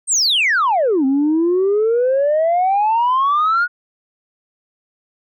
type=exponential two-way sweep; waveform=sine; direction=down then up; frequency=8810 to 261.6 to 1467 Hz; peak=-11 dBFS; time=0.07-3.68 s; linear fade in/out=50 ms; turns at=1.05 s; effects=tanh soft clip ceiling -10 dBFS